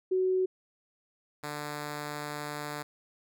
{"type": "tone pair in turn", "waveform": ["sine", "5% pulse"], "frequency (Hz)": [372.8, 147.95], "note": ["F#4", "D3"], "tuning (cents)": [13, 13], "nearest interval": "octave + major third", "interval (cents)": 1600, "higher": "first", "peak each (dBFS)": -24, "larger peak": "neither", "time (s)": [[0.11, 0.46], [1.43, 2.83]], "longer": "second", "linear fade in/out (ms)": 10, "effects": []}